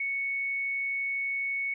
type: tone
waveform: sine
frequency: 2217 Hz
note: C#7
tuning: in tune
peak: -28 dBFS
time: 0-1.74 s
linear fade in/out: 5 ms
effects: none